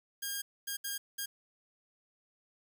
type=tone bursts at uneven times; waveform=5% pulse; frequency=1618 Hz; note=G#6; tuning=46 cents flat; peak=-24 dBFS; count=4; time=0.22-0.42 / 0.67-0.77 / 0.84-0.98 / 1.18-1.26 s; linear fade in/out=10 ms; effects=11-bit